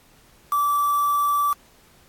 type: tone with quantisation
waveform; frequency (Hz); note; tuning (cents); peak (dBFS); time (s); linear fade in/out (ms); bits
sine; 1160; D6; -22; -18; 0.52-1.53; 2; 5
effects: pink hiss -55 dBFS RMS until 2.08 s + AAC 64 kbps